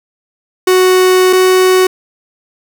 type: tone pair in turn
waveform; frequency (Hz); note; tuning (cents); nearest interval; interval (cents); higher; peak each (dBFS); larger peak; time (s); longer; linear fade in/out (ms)
45% pulse; 370 / 371.6; F#4 / F#4; 0 / +7; unison; 7; second; -6; neither; 0.67-1.33 / 1.33-1.87; first; 5
effects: none